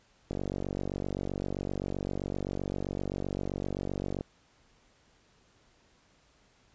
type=click train; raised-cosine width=2 ms; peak=-20 dBFS; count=187; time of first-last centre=0.31-4.209 s; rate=47.7 Hz; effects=pink hiss -65 dBFS RMS until 6.74 s + resampled to 16000 Hz